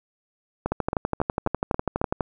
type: two click trains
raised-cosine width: 1 ms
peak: -9 / -10 dBFS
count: 19 / 6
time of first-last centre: 0.72-2.208 / 0.66-2.015 s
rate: 12.1 / 3.69 Hz
effects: none